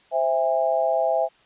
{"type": "chord", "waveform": "sine", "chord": "C augmented", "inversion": "none", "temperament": "equal with one note detuned", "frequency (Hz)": [523.3, 659.3, 813.5], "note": ["C5", "E5", "G#5"], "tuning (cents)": [0, 0, -36], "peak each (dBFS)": [-25, -21, -25], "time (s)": [0.11, 1.29], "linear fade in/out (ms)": 50, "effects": ["white hiss -57 dBFS RMS until 1.45 s", "resampled to 8000 Hz"]}